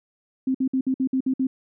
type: tone bursts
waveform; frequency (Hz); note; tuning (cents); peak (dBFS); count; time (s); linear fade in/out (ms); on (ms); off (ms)
sine; 262.2; C4; +4; -19; 8; 0.47-1.47; 5; 76; 56
effects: none